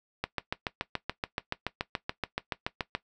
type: click train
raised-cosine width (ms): 0.3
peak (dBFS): -13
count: 20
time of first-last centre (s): 0.24-2.95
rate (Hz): 7.01
effects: noise-tail reverb RT60 0.1 s tail -17 dB re dry